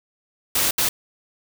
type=noise bursts at uneven times; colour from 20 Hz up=white; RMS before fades=-20 dBFS; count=2; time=0.55-0.71 / 0.78-0.89 s; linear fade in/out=5 ms; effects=none